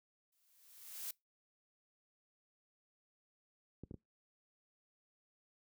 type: noise with exponential growth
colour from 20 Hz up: blue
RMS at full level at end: -41 dBFS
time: 0.32-1.11 s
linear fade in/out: 5 ms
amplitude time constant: 170 ms
type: clicks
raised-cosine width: 3 ms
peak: -34 dBFS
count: 3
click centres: 3.836 / 3.911 / 3.942 s
effects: noise-tail reverb RT60 0.2 s tail -24 dB re dry + high-pass 60 Hz 12 dB/octave